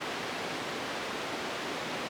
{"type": "band-pass noise", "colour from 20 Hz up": "pink", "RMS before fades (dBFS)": -36, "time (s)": [0, 2.09], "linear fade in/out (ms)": 20, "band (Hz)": [260, 3900], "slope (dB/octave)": 12, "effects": []}